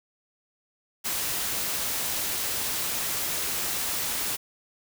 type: noise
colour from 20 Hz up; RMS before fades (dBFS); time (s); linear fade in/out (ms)
white; -29; 1.04-4.37; 20
effects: none